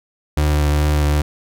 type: tone with vibrato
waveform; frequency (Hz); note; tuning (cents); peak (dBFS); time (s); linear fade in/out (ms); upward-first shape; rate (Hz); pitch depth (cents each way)
35% pulse; 74.4; D2; +23; -12; 0.37-1.22; 5; sine; 2.5; 20
effects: none